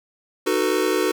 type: chord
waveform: square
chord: B dominant seventh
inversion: first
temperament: just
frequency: 308.7 / 370.4 / 444.5 / 493.9 Hz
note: D#4 / F#4 / A4 / B4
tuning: -14 / +2 / +18 / 0 cents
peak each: -26 / -23 / -25 / -27 dBFS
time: 0.46-1.12 s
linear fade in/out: 10 ms
effects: none